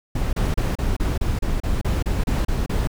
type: noise bursts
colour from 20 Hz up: brown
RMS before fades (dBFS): -21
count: 13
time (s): 0.15-2.874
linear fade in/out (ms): 5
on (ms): 180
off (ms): 32
effects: none